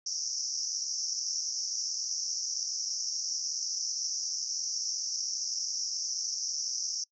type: band-pass noise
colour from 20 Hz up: white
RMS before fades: -34 dBFS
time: 0.06-7.04 s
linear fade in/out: 5 ms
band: 5300 to 6000 Hz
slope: 96 dB/octave
effects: noise-tail reverb RT60 0.1 s tail -25 dB re dry